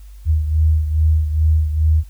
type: beating tone pair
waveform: sine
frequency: 77.8 / 80.2 Hz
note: D#2 / E2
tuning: 0 / -47 cents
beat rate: 2.4 Hz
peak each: -13 / -20 dBFS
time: 0.25-2.04 s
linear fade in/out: 50 ms
effects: added 50 Hz sine -35 dBFS peak until 2.09 s + white hiss -55 dBFS RMS until 2.09 s